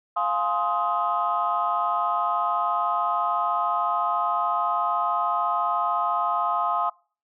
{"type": "chord", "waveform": "sine", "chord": "F minor seventh", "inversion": "none", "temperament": "just", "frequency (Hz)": [698.5, 838.1, 1047.7, 1257.2], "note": ["F5", "Ab5", "C6", "Eb6"], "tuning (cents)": [0, 16, 2, 18], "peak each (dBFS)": [-27, -29, -26, -25], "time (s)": [0.16, 6.9], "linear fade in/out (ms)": 10, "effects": ["noise-tail reverb RT60 0.4 s tail -24 dB re dry", "tanh soft clip ceiling -12 dBFS"]}